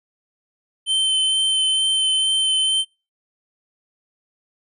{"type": "tone with vibrato", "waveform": "square", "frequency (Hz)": 3086, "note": "G7", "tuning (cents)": -28, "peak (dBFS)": -17, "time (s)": [0.86, 2.85], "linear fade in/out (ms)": 50, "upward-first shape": "sine", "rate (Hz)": 2.2, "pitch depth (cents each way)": 11, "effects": ["noise-tail reverb RT60 0.3 s tail -26 dB re dry", "resampled to 24000 Hz"]}